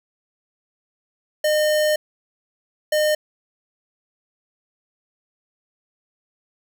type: tone bursts at uneven times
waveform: square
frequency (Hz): 609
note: D#5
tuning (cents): -37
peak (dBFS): -17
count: 2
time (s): 1.44-1.96 / 2.92-3.15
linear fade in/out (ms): 5
effects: none